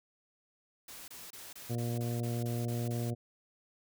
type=noise bursts; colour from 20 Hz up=white; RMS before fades=-48 dBFS; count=10; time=0.88-3.105 s; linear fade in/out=5 ms; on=200 ms; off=25 ms
type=harmonic tone; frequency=118.7 Hz; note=A#2; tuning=32 cents sharp; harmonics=1 / 2 / 3 / 4 / 5 / 6; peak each=-33 / -39 / -43 / -45 / -47 / -49 dBFS; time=1.69-3.15 s; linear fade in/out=20 ms
effects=none